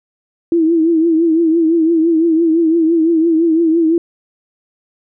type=tone with vibrato; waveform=sine; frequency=327.8 Hz; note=E4; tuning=10 cents flat; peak=-9 dBFS; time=0.52-3.98 s; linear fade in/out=2 ms; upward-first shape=triangle; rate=5.9 Hz; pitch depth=83 cents each way; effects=none